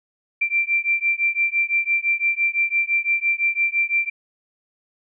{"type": "beating tone pair", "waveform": "sine", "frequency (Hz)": [2353, 2358.9], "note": ["D7", "D7"], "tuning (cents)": [3, 7], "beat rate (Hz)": 5.9, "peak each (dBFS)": -21, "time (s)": [0.41, 4.1], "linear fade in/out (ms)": 10, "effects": []}